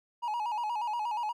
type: tone with vibrato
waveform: triangle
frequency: 900 Hz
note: A5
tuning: 39 cents sharp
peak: -28 dBFS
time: 0.22-1.33 s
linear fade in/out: 20 ms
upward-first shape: square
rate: 8.4 Hz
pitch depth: 100 cents each way
effects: none